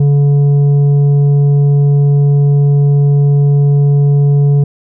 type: tone with tanh clipping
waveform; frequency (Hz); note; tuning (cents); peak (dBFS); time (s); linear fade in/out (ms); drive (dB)
sine; 142.8; D3; -48; -7; 0-4.64; 5; 6
effects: none